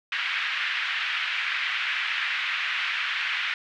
pink band-pass noise, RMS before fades -28 dBFS, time 0.12-3.54 s, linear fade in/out 2 ms, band 1600 to 3000 Hz, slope 24 dB/octave, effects none

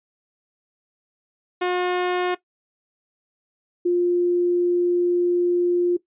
sawtooth / sine tone pair in turn, 360 / 352 Hz, F#4 / F4, -47 / +14 cents, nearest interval unison, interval 39 cents, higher first, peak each -16 / -16 dBFS, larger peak neither, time 1.61-2.35 / 3.85-5.97 s, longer second, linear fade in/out 10 ms, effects noise-tail reverb RT60 0.1 s tail -17 dB re dry + resampled to 8000 Hz

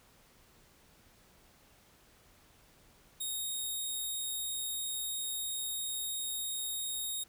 10% pulse tone, 3729 Hz, A#7, in tune, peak -27 dBFS, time 3.2-7.24 s, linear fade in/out 10 ms, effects pink hiss -63 dBFS RMS until 7.28 s

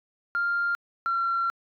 sine tone pair in turn, 1396.9 / 1365 Hz, F6 / F6, 0 / -40 cents, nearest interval unison, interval 40 cents, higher first, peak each -22 dBFS, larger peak neither, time 0.35-0.75 / 1.06-1.5 s, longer second, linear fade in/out 0 ms, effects tanh soft clip ceiling -19 dBFS

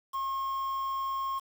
triangle tone with quantisation, 1077 Hz, C6, 50 cents sharp, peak -28 dBFS, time 0.13-1.4 s, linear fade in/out 20 ms, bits 8, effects none

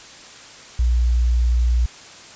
sine tone, 60 Hz, B1, 49 cents flat, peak -14 dBFS, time 0.79-1.86 s, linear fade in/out 5 ms, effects white hiss -41 dBFS RMS until 2.35 s + resampled to 16000 Hz

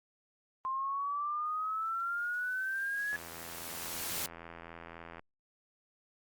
sine exponential sweep, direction up, 1046.5 to 1700 Hz, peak -32 dBFS, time 0.65-3.16 s, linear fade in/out 0 ms
white noise with exponential growth, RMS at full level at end -35 dBFS, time 1.45-4.26 s, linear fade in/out 1 ms, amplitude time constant 610 ms
click train, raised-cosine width 0.5 ms, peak -31 dBFS, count 174, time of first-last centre 3.13-5.194 s, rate 83.8 Hz
effects Opus 48 kbps

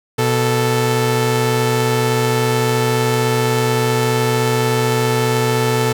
sawtooth tone pair together, 123.47 / 440 Hz, B2 / A4, 0 / 0 cents, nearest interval octave + minor seventh, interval 2200 cents, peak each -13 dBFS, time 0.18-5.93 s, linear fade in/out 10 ms, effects none

